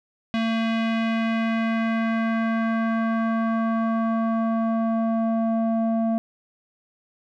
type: tone with low-pass filter sweep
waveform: square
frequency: 225.9 Hz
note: A3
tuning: 46 cents sharp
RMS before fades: -23 dBFS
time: 0.34-6.18 s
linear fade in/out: 0 ms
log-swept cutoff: 3100 to 640 Hz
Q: 1.8
effects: none